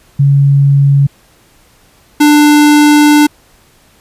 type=tone pair in turn; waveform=sine / square; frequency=140 / 296.6 Hz; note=C#3 / D4; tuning=+18 / +17 cents; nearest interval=octave + minor second; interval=1299 cents; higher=second; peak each=-4 dBFS; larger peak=neither; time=0.19-1.07 / 2.2-3.27 s; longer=second; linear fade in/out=10 ms; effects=pink hiss -47 dBFS RMS until 4 s + resampled to 32000 Hz